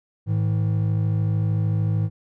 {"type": "tone pair together", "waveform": "triangle", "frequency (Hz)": [106.92, 160.2], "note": ["A2", "E3"], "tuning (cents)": [-49, -49], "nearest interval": "perfect fifth", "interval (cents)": 700, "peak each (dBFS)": [-18, -23], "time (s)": [0.26, 2.1], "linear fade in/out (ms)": 50, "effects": []}